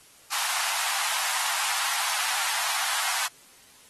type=high-pass noise; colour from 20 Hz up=pink; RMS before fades=-28 dBFS; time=0.31-3.28 s; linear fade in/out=20 ms; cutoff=760 Hz; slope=48 dB/octave; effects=white hiss -54 dBFS RMS until 3.89 s + AAC 32 kbps